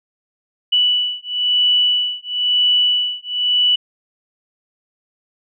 sine beating tone pair, 2960 / 2961 Hz, F#7 / F#7, 0 / +1 cents, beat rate 1 Hz, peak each -17 dBFS, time 0.72-3.76 s, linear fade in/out 10 ms, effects none

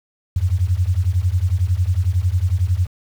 sine beating tone pair, 85 / 96 Hz, F2 / G2, -46 / -36 cents, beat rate 11 Hz, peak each -18 dBFS, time 0.36-2.87 s, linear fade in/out 5 ms, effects 7-bit

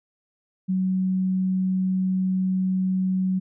sine tone, 187 Hz, F#3, 19 cents sharp, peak -20 dBFS, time 0.68-3.4 s, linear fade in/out 20 ms, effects none

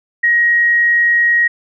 sine tone, 1889 Hz, A#6, 22 cents sharp, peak -9 dBFS, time 0.23-1.48 s, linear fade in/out 10 ms, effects none

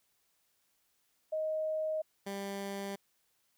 sine / 15% pulse tone pair in turn, 626 / 198.15 Hz, D#5 / G3, +10 / +19 cents, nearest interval octave + minor sixth, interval 1991 cents, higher first, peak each -31 / -31 dBFS, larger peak neither, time 1.32-2.02 / 2.26-2.96 s, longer neither, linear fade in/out 10 ms, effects white hiss -75 dBFS RMS until 3.57 s

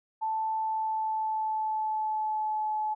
sine tone with pitch glide, 880 to 858.4 Hz, A5 to A5, 0 to -43 cents, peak -27 dBFS, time 0.21-2.95 s, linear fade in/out 20 ms, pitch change -43 cents, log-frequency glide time 0.56-2.72 s, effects none

